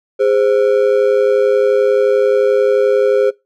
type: ring-modulated tone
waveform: triangle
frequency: 466.2 Hz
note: A#4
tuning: in tune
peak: -5 dBFS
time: 0.19-3.31 s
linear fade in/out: 20 ms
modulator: 55.7 Hz
effects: noise-tail reverb RT60 0.2 s tail -21 dB re dry